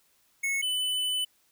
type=tone pair in turn; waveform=square; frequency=2195 / 3002 Hz; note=C#7 / F#7; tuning=-18 / +24 cents; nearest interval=perfect fourth; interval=542 cents; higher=second; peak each=-27 dBFS; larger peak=neither; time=0.43-0.62 / 0.62-1.25 s; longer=second; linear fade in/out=10 ms; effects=white hiss -67 dBFS RMS until 1.51 s